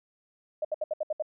sine tone bursts, 615 Hz, D#5, 20 cents flat, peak -26 dBFS, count 7, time 0.62-1.224 s, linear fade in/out 5 ms, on 28 ms, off 68 ms, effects none

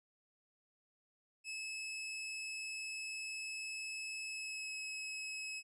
sawtooth tone with pitch glide, 2594 to 2570 Hz, E7 to E7, -28 to -45 cents, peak -38 dBFS, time 1.44-5.63 s, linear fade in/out 50 ms, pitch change -17 cents, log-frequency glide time 4.26-4.74 s, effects resampled to 24000 Hz

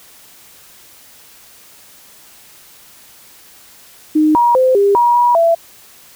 sine tone with pitch steps, 307.7 / 953 / 516 / 401.3 / 956 / 965 / 669 Hz, D#4 / A#5 / C5 / G4 / A#5 / B5 / E5, -19 / +38 / -24 / +41 / +43 / -40 / +25 cents, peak -8 dBFS, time 4.15-5.55 s, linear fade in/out 10 ms, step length 200 ms, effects white hiss -43 dBFS RMS until 6.15 s

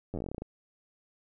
slowing click train, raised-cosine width 2 ms, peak -23 dBFS, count 14, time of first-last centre 0.14-0.42 s, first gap 10 ms, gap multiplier 1.12, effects none

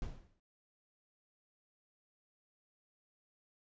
brown noise with exponential decay, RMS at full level -38 dBFS, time 0.02-0.4 s, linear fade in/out 1 ms, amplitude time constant 82 ms, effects resampled to 16000 Hz

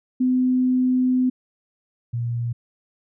sine tone pair in turn, 254.2 / 118.55 Hz, C4 / A#2, -50 / +30 cents, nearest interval octave + minor second, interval 1320 cents, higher first, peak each -16 / -22 dBFS, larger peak first, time 0.2-1.3 / 2.13-2.53 s, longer first, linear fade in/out 10 ms, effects none

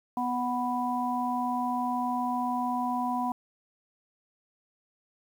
harmonic tone, 246.9 Hz, B3, in tune, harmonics 1 / 3 / 4, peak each -31 / -31 / -31 dBFS, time 0.17-3.32 s, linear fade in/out 2 ms, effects 9-bit

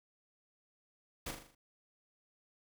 pink noise with echo, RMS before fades -40 dBFS, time 1.26-1.31 s, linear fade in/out 5 ms, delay 40 ms, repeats 6, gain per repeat -5 dB, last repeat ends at 1.55 s, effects none

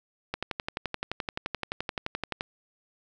click train, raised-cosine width 0.3 ms, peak -14 dBFS, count 25, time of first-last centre 0.34-2.409 s, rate 11.6 Hz, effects none

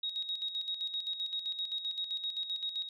sine tone with tremolo, 3778 Hz, A#7, 22 cents sharp, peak -32 dBFS, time 0.03-2.89 s, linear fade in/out 5 ms, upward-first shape square, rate 7.7 Hz, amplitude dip 60%, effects none

